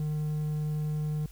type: tone with hard clipping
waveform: triangle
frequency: 151.8 Hz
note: D#3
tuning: 42 cents flat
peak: -29 dBFS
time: 0-1.26 s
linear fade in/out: 2 ms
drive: 6 dB
effects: added 50 Hz sine -46 dBFS peak until 1.31 s + white hiss -58 dBFS RMS until 1.31 s